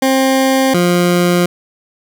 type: tone pair in turn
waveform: 20% pulse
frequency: 265.2 / 176.22 Hz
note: C4 / F3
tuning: +23 / +16 cents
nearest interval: perfect fifth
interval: 707 cents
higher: first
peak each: -5 dBFS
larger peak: neither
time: 0.02-0.74 / 0.74-1.46 s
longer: neither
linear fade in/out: 5 ms
effects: none